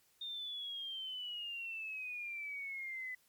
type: exponential sweep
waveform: sine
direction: down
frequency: 3660 to 1999 Hz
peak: -40 dBFS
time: 0.21-3.15 s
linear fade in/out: 5 ms
effects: white hiss -71 dBFS RMS until 3.28 s + MP3 96 kbps